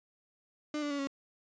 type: tone with pitch steps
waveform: 35% pulse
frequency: 300 / 291.8 / 283.8 / 276.1 Hz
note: D4 / D4 / C#4 / C#4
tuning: +37 / -11 / +41 / -7 cents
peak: -31 dBFS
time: 0.74-1.072 s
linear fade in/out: 2 ms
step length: 83 ms
effects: resampled to 16000 Hz